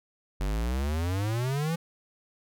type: exponential sweep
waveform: square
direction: up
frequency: 46.25 to 170.9 Hz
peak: -27 dBFS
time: 0.4-1.76 s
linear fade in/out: 10 ms
effects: none